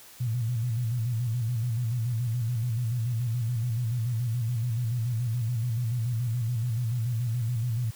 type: tone with vibrato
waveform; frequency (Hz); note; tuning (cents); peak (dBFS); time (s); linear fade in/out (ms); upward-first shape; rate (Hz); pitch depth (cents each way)
sine; 117.7; A#2; +17; -25; 0.2-7.91; 10; square; 7; 86
effects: white hiss -50 dBFS RMS until 7.95 s